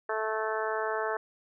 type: harmonic tone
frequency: 218.6 Hz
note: A3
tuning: 11 cents flat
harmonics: 2 / 3 / 4 / 5 / 6 / 7 / 8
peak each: -33 / -35 / -36 / -37 / -38 / -38 / -39 dBFS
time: 0.09-1.17 s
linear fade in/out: 5 ms
effects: none